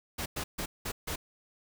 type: noise bursts at uneven times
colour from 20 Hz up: pink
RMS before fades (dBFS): -35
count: 5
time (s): 0.18-0.26 / 0.36-0.44 / 0.58-0.66 / 0.85-0.92 / 1.07-1.16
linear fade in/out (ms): 10
effects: none